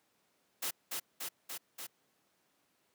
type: noise with echo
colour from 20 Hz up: white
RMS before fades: -36 dBFS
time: 0.62-0.71 s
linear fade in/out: 10 ms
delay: 290 ms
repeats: 4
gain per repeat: -2 dB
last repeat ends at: 1.87 s
effects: pink hiss -74 dBFS RMS until 2.94 s + high-pass 200 Hz 12 dB/octave